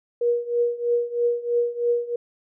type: tone with tremolo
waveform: sine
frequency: 477.3 Hz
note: A#4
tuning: 41 cents sharp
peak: -16 dBFS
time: 0.21-2.16 s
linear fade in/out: 5 ms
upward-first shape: triangle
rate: 3.1 Hz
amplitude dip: 90%
effects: none